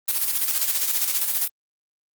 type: noise with tremolo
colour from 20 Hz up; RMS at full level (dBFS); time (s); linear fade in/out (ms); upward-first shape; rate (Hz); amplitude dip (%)
blue; -21; 0.08-1.48; 5; square; 15; 50
effects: Opus 32 kbps